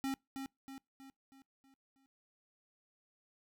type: tone with echo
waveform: square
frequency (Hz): 269.6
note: C#4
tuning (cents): -48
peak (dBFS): -35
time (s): 0.04-0.14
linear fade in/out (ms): 0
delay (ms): 320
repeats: 6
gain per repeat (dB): -6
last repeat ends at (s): 2.06
effects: noise-tail reverb RT60 0.2 s tail -25 dB re dry